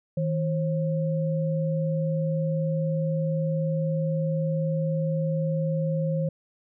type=tone pair together; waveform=sine; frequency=159.5 / 535.6 Hz; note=D#3 / C5; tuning=+43 / +40 cents; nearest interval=octave + major sixth; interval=2097 cents; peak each=-24 / -29 dBFS; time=0.17-6.29 s; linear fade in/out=5 ms; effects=none